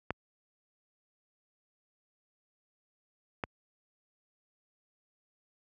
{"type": "clicks", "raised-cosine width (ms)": 0.5, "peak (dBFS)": [-16, -17], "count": 2, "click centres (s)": [0.106, 3.438], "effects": ["high-pass 60 Hz 12 dB/octave"]}